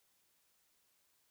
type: silence
effects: white hiss -75 dBFS RMS until 1.3 s